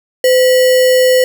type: tone with sample-and-hold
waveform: sine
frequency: 510 Hz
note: C5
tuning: 44 cents flat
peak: -6 dBFS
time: 0.24-1.24 s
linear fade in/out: 2 ms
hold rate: 2450 Hz
effects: none